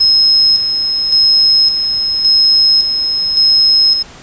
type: tone with tremolo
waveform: sine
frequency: 5150 Hz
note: E8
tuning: 41 cents flat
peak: -6 dBFS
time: 0-4.03 s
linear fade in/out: 10 ms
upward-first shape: square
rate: 0.89 Hz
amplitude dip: 50%
effects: pink hiss -36 dBFS RMS until 4.22 s + resampled to 16000 Hz